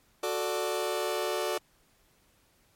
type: chord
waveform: sawtooth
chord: D major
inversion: first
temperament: just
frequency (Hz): 367.1 / 440.5 / 587.3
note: F#4 / A4 / D5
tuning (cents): -14 / +2 / 0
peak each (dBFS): -29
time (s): 0.23-1.58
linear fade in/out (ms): 5
effects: pink hiss -66 dBFS RMS until 2.75 s + MP3 64 kbps